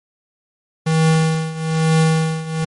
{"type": "tone with tremolo", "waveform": "square", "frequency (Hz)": 160, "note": "D#3", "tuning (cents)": 49, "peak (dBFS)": -11, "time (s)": [0.86, 2.65], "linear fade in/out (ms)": 10, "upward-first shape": "triangle", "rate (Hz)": 1.1, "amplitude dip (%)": 85, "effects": ["MP3 48 kbps"]}